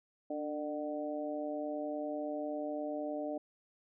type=harmonic tone with a mistuned harmonic; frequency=150.4 Hz; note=D3; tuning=42 cents sharp; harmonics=2 / 3 / 4 / 5; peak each=-39 / -46 / -38 / -45 dBFS; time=0.3-3.38 s; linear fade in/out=5 ms; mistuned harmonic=2; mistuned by=-35 cents; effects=none